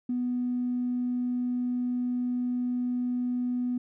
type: tone with tanh clipping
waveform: triangle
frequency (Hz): 246.9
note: B3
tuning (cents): 0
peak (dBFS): -26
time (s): 0.09-3.78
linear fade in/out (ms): 5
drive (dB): 4
effects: none